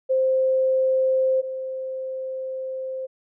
sine tone pair in turn, 523.3 / 523.3 Hz, C5 / C5, 0 / 0 cents, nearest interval unison, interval 0 cents, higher neither, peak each -17 / -27 dBFS, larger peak first, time 0.09-1.42 / 1.42-3.07 s, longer second, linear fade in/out 20 ms, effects none

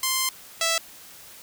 5% pulse tone pair in turn, 1046.5 / 659.3 Hz, C6 / E5, 0 / 0 cents, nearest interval minor sixth, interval 800 cents, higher first, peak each -10 dBFS, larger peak neither, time 0.03-0.29 / 0.61-0.78 s, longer first, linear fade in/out 2 ms, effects white hiss -46 dBFS RMS until 1.42 s

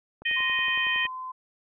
click train, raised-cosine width 1 ms, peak -30 dBFS, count 10, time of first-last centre 0.22-1.053 s, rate 10.8 Hz
harmonic tone, 622 Hz, D#5, 1 cent flat, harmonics 3 / 4 / 5, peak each -26 / -28 / -30 dBFS, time 0.25-1.07 s, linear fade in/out 10 ms
sine tone with pitch glide, 1040 to 1027.5 Hz, C6 to C6, -11 to -32 cents, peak -33 dBFS, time 0.36-1.32 s, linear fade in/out 10 ms, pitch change -21 cents, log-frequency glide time 0.81-0.88 s
effects none

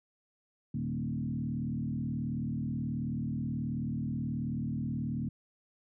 sine tone with frequency modulation, 183 Hz, F#3, 19 cents flat, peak -31 dBFS, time 0.74-5.29 s, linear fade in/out 5 ms, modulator 38.6 Hz, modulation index 2, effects none

